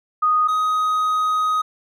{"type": "tone pair in turn", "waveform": ["sine", "triangle"], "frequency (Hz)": [1241, 1254.7], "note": ["D#6", "D#6"], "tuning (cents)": [-5, 14], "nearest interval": "unison", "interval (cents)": 19, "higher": "second", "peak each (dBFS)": [-14, -15], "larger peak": "first", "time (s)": [[0.22, 0.48], [0.48, 1.62]], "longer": "second", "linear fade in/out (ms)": 10, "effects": []}